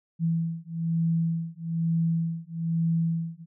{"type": "beating tone pair", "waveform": "sine", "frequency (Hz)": [164.81, 165.91], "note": ["E3", "E3"], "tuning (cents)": [0, 11], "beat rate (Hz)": 1.1, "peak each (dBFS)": [-27, -27], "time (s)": [0.19, 3.46], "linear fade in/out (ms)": 50, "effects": []}